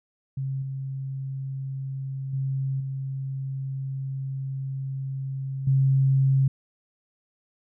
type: tone with level steps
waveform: sine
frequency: 134.7 Hz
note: C#3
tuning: 49 cents flat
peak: -26 / -29 / -24 / -28 / -17 dBFS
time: 0.37-6.48 s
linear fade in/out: 5 ms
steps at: 0.62 / 2.33 / 2.8 / 5.67 s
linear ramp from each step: 5 ms
effects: none